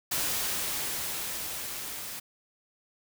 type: noise with level ramp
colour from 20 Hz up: white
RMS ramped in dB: -29 to -39 dBFS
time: 0.11-2.2 s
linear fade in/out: 10 ms
effects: none